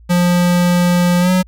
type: tone with pitch glide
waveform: square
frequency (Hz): 176.5 to 184.1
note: F3 to F#3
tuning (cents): +19 to -8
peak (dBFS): -11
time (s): 0.09-1.43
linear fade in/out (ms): 20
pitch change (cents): +73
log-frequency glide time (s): 1.2-1.31
effects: added 57 Hz sine -39 dBFS peak until 1.47 s